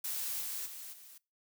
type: noise with level steps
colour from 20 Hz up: blue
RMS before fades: -37 / -39 / -46 / -54 dBFS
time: 0.04-1.18 s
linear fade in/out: 5 ms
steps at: 0.4 / 0.65 / 0.92 s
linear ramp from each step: 20 ms
effects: noise-tail reverb RT60 0.3 s tail -24 dB re dry